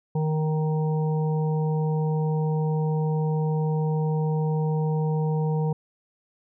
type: harmonic tone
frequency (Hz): 155.56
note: D#3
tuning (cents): 0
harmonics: 1 / 3 / 5 / 6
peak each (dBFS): -22 / -30 / -37 / -38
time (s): 0.15-5.73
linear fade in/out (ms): 5
effects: none